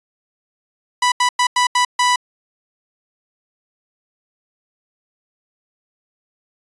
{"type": "tone bursts at uneven times", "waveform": "sawtooth", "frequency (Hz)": 987.8, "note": "B5", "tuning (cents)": 0, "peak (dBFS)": -9, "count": 6, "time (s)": [[1.02, 1.12], [1.2, 1.29], [1.39, 1.47], [1.56, 1.67], [1.75, 1.85], [1.99, 2.16]], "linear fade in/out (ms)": 5, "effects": ["resampled to 22050 Hz"]}